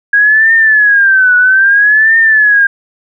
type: tone with vibrato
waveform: sine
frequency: 1636 Hz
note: G#6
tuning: 26 cents flat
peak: -4 dBFS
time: 0.13-2.67 s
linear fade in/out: 5 ms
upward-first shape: triangle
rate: 0.61 Hz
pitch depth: 190 cents each way
effects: none